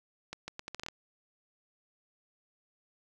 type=accelerating click train; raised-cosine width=0.2 ms; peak=-22 dBFS; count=9; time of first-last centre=0.33-0.885 s; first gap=150 ms; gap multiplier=0.76; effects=none